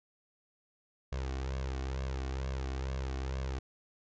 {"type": "tone with flanger", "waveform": "sawtooth", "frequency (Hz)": 66, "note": "C2", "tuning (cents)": 16, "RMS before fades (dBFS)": -36, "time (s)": [1.12, 3.59], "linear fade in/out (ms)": 5, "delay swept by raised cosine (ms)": [1.8, 2.74], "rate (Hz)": 2.2, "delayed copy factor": 0.65, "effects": ["resampled to 16000 Hz"]}